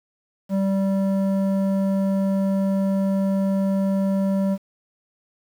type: tone with low-pass filter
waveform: square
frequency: 194.4 Hz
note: G3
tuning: 14 cents flat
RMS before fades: -21 dBFS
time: 0.49-4.58 s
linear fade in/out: 50 ms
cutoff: 640 Hz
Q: 1.1
effects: 8-bit